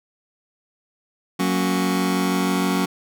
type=chord; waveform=sawtooth; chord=F# major; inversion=none; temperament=just; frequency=185 / 231.2 / 277.5 Hz; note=F#3 / A#3 / C#4; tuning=0 / -14 / +2 cents; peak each=-17 / -23 / -19 dBFS; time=1.39-2.86 s; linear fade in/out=10 ms; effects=none